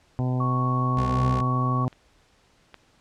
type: harmonic tone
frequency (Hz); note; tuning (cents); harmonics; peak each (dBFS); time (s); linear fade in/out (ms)
126.8; B2; +46; 1 / 2 / 3 / 4 / 5 / 6 / 7 / 8; -23 / -29 / -38 / -40 / -39 / -39 / -42 / -46; 0.19-1.88; 0
type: tone with pitch glide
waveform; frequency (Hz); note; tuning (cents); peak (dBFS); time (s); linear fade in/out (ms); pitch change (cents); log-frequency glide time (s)
sine; 1108.7 to 1117.1; C#6 to C#6; 0 to +13; -26; 0.4-1.85; 5; +13; 1.06-1.29
type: tone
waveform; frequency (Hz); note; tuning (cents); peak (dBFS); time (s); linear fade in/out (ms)
20% pulse; 64.9; C2; -13; -22; 0.97-1.41; 5
type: clicks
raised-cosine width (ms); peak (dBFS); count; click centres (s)
0.3; -32 / -25; 2; 1.928 / 2.743
effects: pink hiss -61 dBFS RMS until 3 s + low-pass 7000 Hz 12 dB/octave